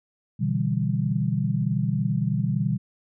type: chord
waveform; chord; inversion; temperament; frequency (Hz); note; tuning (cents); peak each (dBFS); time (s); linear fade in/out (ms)
sine; E minor seventh; second; equal; 123.47 / 146.83 / 164.81 / 196; B2 / D3 / E3 / G3; 0 / 0 / 0 / 0; -26 / -27 / -28 / -27; 0.39-2.78; 20
effects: none